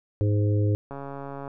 harmonic tone, 103.83 Hz, G#2, in tune, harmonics 1 / 3 / 4 / 5, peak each -20 / -30 / -32 / -34 dBFS, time 0.21-0.75 s, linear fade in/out 0 ms
click train, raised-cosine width 1 ms, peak -23 dBFS, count 80, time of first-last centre 0.91-1.478 s, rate 139 Hz
effects none

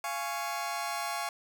sawtooth chord, Db major, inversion first, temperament just, 693 / 831.5 / 1108.7 Hz, F5 / Ab5 / Db6, -14 / +2 / 0 cents, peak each -33 dBFS, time 0.04-1.29 s, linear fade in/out 2 ms, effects none

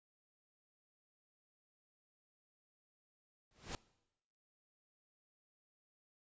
pink noise with exponential growth, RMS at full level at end -39 dBFS, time 3.51-3.75 s, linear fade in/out 1 ms, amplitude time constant 52 ms, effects noise-tail reverb RT60 0.9 s tail -22 dB re dry + resampled to 16000 Hz

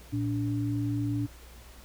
sine tone pair together, 114.9 / 289.5 Hz, A#2 / D4, -25 / -25 cents, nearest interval octave + major third, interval 1600 cents, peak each -29 / -30 dBFS, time 0.12-1.27 s, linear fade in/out 20 ms, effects added 60 Hz sine -49 dBFS peak until 1.84 s + pink hiss -53 dBFS RMS until 1.84 s

